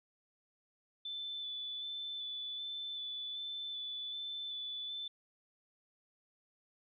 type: tone with vibrato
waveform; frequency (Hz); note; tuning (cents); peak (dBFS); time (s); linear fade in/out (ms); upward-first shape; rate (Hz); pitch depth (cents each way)
sine; 3500; A7; -10; -39; 1.05-5.08; 5; square; 1.3; 13
effects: none